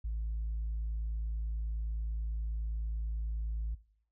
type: tone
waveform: sine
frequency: 54.7 Hz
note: A1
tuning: 9 cents flat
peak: -31 dBFS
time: 0.04-3.75 s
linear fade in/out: 10 ms
effects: noise-tail reverb RT60 0.6 s tail -20 dB re dry + tanh soft clip ceiling -30 dBFS